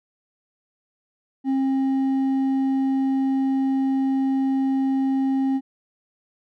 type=tone with hard clipping; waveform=sine; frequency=267.9 Hz; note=C4; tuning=41 cents sharp; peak=-20 dBFS; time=1.44-5.61 s; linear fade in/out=50 ms; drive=4 dB; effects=none